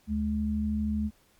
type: tone pair together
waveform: sine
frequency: 75.24 / 212.8 Hz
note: D2 / G#3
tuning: +42 / +42 cents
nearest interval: octave + tritone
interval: 1800 cents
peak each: -31 / -27 dBFS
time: 0.07-1.11 s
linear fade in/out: 50 ms
effects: pink hiss -64 dBFS RMS until 1.39 s + MP3 96 kbps